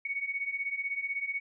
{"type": "beating tone pair", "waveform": "sine", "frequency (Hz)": [2217, 2233], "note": ["C#7", "C#7"], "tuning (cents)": [0, 12], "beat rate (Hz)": 16, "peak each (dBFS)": [-36, -33], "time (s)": [0.05, 1.4], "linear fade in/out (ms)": 5, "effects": []}